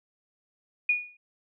sine tone with exponential decay, 2452 Hz, D#7, 26 cents flat, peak -18 dBFS, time 0.89-1.17 s, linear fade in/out 5 ms, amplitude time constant 59 ms, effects none

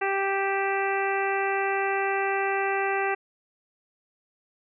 harmonic tone with a mistuned harmonic, 392 Hz, G4, in tune, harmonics 1 / 2 / 3 / 4 / 5 / 6 / 7, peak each -28 / -28 / -34 / -32 / -32 / -37 / -36 dBFS, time 0.01-3.15 s, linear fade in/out 10 ms, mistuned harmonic 7, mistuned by -39 cents, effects none

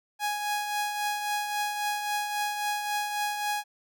sawtooth tone with tremolo, 830.6 Hz, G#5, in tune, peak -22 dBFS, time 0.19-3.64 s, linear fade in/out 50 ms, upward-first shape triangle, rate 3.7 Hz, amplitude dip 50%, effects none

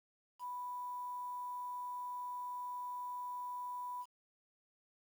sine tone with quantisation, 987.8 Hz, B5, in tune, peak -40 dBFS, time 0.39-4.06 s, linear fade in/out 50 ms, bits 10, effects none

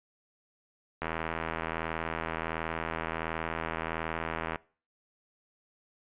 click train, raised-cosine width 0.5 ms, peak -17 dBFS, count 289, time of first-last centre 1.02-4.558 s, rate 81.4 Hz, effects noise-tail reverb RT60 0.4 s tail -22 dB re dry + resampled to 8000 Hz

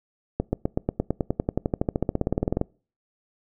accelerating click train, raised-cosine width 2 ms, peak -9 dBFS, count 29, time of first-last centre 0.4-2.614 s, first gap 130 ms, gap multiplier 0.96, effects noise-tail reverb RT60 0.4 s tail -25 dB re dry

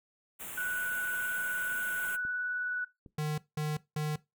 white band-stop noise, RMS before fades -42 dBFS, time 0.39-2.17 s, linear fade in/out 20 ms, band 3300 to 7100 Hz, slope 48 dB/octave
sine tone with vibrato, 1480 Hz, F#6, in tune, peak -31 dBFS, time 0.57-2.85 s, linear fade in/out 10 ms, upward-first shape sine, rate 19 Hz, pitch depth 11 cents each way
clicks, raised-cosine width 3 ms, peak -37 dBFS, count 2, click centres 2.251 / 3.062 s
square tone bursts, 151.9 Hz, D#3, 41 cents flat, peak -31 dBFS, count 3, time 3.18-4.16 s, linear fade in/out 5 ms, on 200 ms, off 190 ms
effects noise-tail reverb RT60 0.2 s tail -19 dB re dry

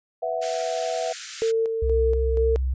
sine chord, B suspended fourth, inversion none, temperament equal, 493.9 / 659.3 / 740 Hz, B4 / E5 / F#5, 0 / 0 / 0 cents, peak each -30 / -26 / -30 dBFS, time 0.22-1.13 s, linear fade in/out 10 ms
white high-pass noise, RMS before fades -33 dBFS, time 0.41-1.52 s, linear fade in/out 20 ms, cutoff 1300 Hz, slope 96 dB/octave
sine tone with tremolo, 450.6 Hz, A4, 41 cents sharp, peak -19 dBFS, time 1.42-2.56 s, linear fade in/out 0 ms, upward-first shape square, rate 2.1 Hz, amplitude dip 40%
sine tone with vibrato, 65 Hz, C2, 11 cents flat, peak -21 dBFS, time 1.82-2.74 s, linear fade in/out 5 ms, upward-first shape sine, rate 3.2 Hz, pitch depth 12 cents each way
effects resampled to 16000 Hz

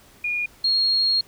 sine tone pair in turn, 2435 / 4272 Hz, D#7 / C8, -38 / +35 cents, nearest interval minor seventh, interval 973 cents, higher second, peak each -22 / -17 dBFS, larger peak second, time 0.24-0.46 / 0.64-1.21 s, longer second, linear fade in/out 5 ms, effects pink hiss -52 dBFS RMS until 1.27 s

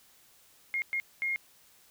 sine tone bursts at uneven times, 2139 Hz, C7, 38 cents sharp, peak -28 dBFS, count 3, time 0.74-0.82 / 0.93-1 / 1.22-1.36 s, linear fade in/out 0 ms, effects white hiss -61 dBFS RMS until 1.9 s

